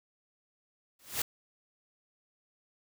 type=noise with exponential growth; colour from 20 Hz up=white; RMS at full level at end=-27 dBFS; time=0.99-1.22 s; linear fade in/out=5 ms; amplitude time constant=50 ms; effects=none